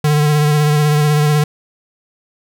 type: tone with vibrato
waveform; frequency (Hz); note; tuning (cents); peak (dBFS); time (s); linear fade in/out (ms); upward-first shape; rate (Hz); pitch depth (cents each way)
square; 149.4; D3; +30; -11; 0.04-1.44; 5; sine; 16; 27
effects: none